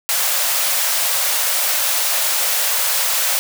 white high-pass noise, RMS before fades -18 dBFS, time 0.09-3.39 s, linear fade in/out 0 ms, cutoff 490 Hz, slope 96 dB/octave, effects none

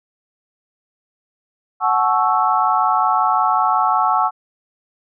sine chord, F# minor seventh, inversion none, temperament equal with one note detuned, 740 / 865.4 / 1108.7 / 1318.5 Hz, F#5 / A5 / C#6 / E6, 0 / -29 / 0 / 0 cents, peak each -19 dBFS, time 1.8-4.31 s, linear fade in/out 50 ms, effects none

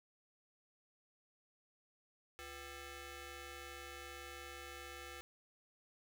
10% pulse ring-modulated tone, 422.7 Hz, G#4, 31 cents sharp, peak -37 dBFS, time 2.39-5.21 s, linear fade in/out 0 ms, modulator 916 Hz, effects none

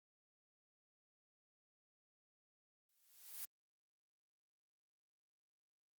blue noise with exponential growth, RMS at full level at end -44 dBFS, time 2.89-3.45 s, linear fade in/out 2 ms, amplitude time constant 120 ms, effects Opus 48 kbps

